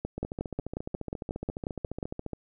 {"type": "two click trains", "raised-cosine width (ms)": 2, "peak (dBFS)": [-18, -21], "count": [12, 32], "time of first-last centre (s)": [[0.05, 2.028], [0.18, 2.333]], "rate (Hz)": [5.56, 14.4], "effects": []}